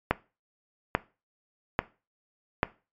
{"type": "click train", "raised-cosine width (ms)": 0.5, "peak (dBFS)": -6, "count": 4, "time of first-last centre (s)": [0.11, 2.631], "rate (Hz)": 1.19, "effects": ["noise-tail reverb RT60 0.3 s tail -18 dB re dry", "MP3 96 kbps"]}